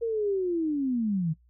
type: linear sweep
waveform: sine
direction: down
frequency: 470 to 150 Hz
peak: -24 dBFS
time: 0.01-1.34 s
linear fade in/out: 20 ms
effects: noise-tail reverb RT60 0.1 s tail -18 dB re dry + added 60 Hz sine -58 dBFS peak until 1.49 s